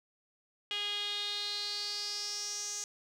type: tone with band-pass filter sweep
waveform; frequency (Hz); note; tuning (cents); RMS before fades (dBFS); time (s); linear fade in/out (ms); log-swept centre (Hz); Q
sawtooth; 411.4; G#4; -16; -37; 0.71-2.84; 0; 3100 to 6400; 6.2
effects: none